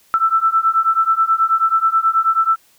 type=beating tone pair; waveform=sine; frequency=1322 / 1331.3 Hz; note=E6 / E6; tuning=+5 / +17 cents; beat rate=9.3 Hz; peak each=-16 / -15 dBFS; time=0.14-2.56 s; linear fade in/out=0 ms; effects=white hiss -54 dBFS RMS until 2.78 s